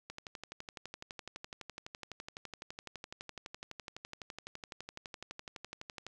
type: click train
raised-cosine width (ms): 0.2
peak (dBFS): -26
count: 72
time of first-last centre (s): 0.1-6.066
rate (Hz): 11.9
effects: none